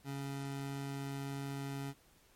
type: tone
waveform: 25% pulse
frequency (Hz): 138.59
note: C#3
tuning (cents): 0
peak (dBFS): -35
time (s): 0.04-1.94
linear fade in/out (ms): 50
effects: pink hiss -66 dBFS RMS until 2.35 s + MP3 64 kbps